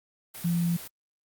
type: tone in noise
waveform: sine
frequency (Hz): 171.1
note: F3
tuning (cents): -35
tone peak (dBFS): -23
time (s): 0.44-0.77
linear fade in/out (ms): 10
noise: white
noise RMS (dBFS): -41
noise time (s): 0.34-0.88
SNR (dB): +15
effects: Opus 32 kbps